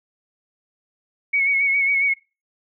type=tone with vibrato; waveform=sine; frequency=2217 Hz; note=C#7; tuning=in tune; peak=-16 dBFS; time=1.33-2.14 s; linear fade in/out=10 ms; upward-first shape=sine; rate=7.3 Hz; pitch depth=38 cents each way; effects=noise-tail reverb RT60 0.3 s tail -25 dB re dry